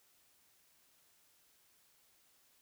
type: silence
effects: white hiss -70 dBFS RMS until 2.61 s